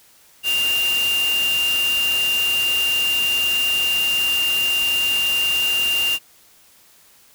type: tone in noise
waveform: sine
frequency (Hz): 2794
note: F7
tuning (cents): 0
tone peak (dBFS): -17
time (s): 0.43-6.19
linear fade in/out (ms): 50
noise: white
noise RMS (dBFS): -28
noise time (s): 0.43-6.19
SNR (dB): +8
effects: white hiss -52 dBFS RMS until 7.34 s